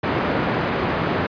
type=band-pass noise; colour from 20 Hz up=pink; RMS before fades=-22 dBFS; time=0.03-1.27 s; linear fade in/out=10 ms; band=130 to 1800 Hz; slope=12 dB/octave; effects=resampled to 11025 Hz